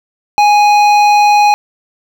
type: tone with hard clipping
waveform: triangle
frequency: 830 Hz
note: G#5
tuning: 1 cent flat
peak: -7 dBFS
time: 0.38-1.54 s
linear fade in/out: 0 ms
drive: 15 dB
effects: none